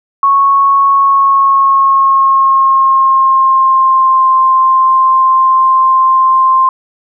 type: tone with pitch glide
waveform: sine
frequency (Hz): 1104 to 1049.3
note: C#6 to C6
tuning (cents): -7 to +5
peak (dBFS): -5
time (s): 0.23-6.69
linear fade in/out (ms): 2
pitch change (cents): -88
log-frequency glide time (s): 0.9-4.29
effects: none